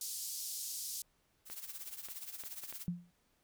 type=band-pass noise; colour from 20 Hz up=pink; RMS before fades=-42 dBFS; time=0.01-1.02 s; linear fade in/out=2 ms; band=4900 to 16000 Hz; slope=24 dB/octave
type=noise with tremolo; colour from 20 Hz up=blue; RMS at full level=-43 dBFS; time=1.45-2.87 s; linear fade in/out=50 ms; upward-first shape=triangle; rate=17 Hz; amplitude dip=80%
type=clicks; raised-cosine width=0.3 ms; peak=-33 dBFS; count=5; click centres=1.5 / 2.086 / 2.437 / 2.637 / 2.726 s
type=tone with exponential decay; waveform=sine; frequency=174.61 Hz; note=F3; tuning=in tune; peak=-30 dBFS; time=2.88-3.11 s; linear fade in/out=0 ms; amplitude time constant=50 ms
effects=pink hiss -75 dBFS RMS until 3.43 s